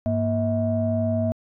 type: tone cluster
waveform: sine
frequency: 102 / 234.5 / 642 Hz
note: G#2 / A#3 / E5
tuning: -31 / +11 / -46 cents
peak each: -24 dBFS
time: 0.06-1.32 s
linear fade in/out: 0 ms
effects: tanh soft clip ceiling -12 dBFS

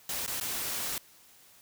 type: noise with dropouts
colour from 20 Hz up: white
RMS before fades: -34 dBFS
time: 0.09-0.98 s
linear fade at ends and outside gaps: 2 ms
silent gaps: 0.264-0.277 / 0.4-0.41 s
effects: white hiss -58 dBFS RMS until 1.61 s

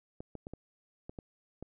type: clicks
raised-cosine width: 2 ms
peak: -29 dBFS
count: 7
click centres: 0.205 / 0.353 / 0.469 / 0.536 / 1.095 / 1.188 / 1.626 s
effects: none

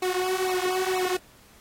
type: tone with flanger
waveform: sawtooth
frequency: 370 Hz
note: F#4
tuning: in tune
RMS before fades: -26 dBFS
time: 0.02-1.17 s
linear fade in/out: 5 ms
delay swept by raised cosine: 0.6 to 4.9 ms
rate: 2.1 Hz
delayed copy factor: -0.85
effects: pink hiss -55 dBFS RMS until 1.6 s + AAC 48 kbps

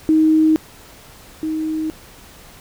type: tone pair in turn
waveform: sine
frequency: 314.2 / 314.2 Hz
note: D#4 / D#4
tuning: +17 / +17 cents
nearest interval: unison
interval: 0 cents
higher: neither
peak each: -10 / -19 dBFS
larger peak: first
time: 0.09-0.56 / 1.43-1.9 s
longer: neither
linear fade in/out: 0 ms
effects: pink hiss -43 dBFS RMS until 2.6 s

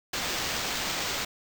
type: noise with sample-and-hold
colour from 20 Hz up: white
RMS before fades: -31 dBFS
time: 0.13-1.25 s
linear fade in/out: 5 ms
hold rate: 11025 Hz
effects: none

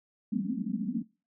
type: band-pass noise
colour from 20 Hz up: white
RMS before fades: -32 dBFS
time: 0.32-1.03 s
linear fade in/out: 10 ms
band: 180 to 270 Hz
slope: 96 dB/octave
effects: noise-tail reverb RT60 0.3 s tail -20 dB re dry

